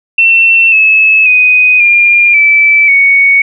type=tone with pitch steps; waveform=sine; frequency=2696 / 2595 / 2498 / 2405 / 2315 / 2228 Hz; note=E7 / E7 / D#7 / D7 / D7 / C#7; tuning=+38 / -28 / +6 / +41 / -25 / +8 cents; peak=-3 dBFS; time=0.18-3.42 s; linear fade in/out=5 ms; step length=540 ms; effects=none